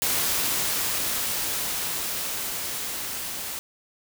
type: noise with level ramp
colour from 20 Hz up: white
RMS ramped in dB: -24 to -33 dBFS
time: 0.02-3.59 s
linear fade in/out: 0 ms
effects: none